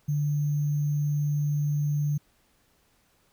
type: tone with sample-and-hold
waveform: sine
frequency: 146.83 Hz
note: D3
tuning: in tune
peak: -23 dBFS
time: 0.08-2.18 s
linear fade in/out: 10 ms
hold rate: 6300 Hz
effects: pink hiss -66 dBFS RMS until 3.32 s